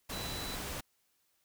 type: tone in noise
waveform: sine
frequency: 3970 Hz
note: B7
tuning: 8 cents sharp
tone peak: -43 dBFS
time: 0.12-0.56 s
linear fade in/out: 10 ms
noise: pink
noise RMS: -40 dBFS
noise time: 0.09-0.81 s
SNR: -6 dB
effects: white hiss -75 dBFS RMS until 1.44 s